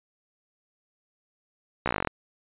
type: slowing click train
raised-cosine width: 0.5 ms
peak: -10 dBFS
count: 12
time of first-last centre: 1.86-2.073 s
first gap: 15 ms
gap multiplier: 1.05
effects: resampled to 8000 Hz